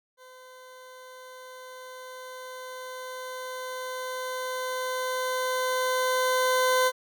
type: tone with level ramp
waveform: 20% pulse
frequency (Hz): 511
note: C5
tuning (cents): -41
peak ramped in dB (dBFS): -43 to -15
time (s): 0.17-6.92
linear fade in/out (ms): 50
effects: none